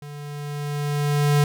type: tone with level ramp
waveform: square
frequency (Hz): 145.9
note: D3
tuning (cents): -11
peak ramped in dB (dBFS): -36 to -15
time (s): 0.02-1.44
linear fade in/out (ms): 2
effects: none